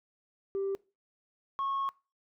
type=tone pair in turn; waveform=sine; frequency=391.7 / 1094.5 Hz; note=G4 / C#6; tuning=-1 / -22 cents; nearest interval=octave + tritone; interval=1779 cents; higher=second; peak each=-28 dBFS; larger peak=neither; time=0.55-0.75 / 1.59-1.89 s; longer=second; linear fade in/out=0 ms; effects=noise-tail reverb RT60 0.3 s tail -23 dB re dry + tanh soft clip ceiling -27 dBFS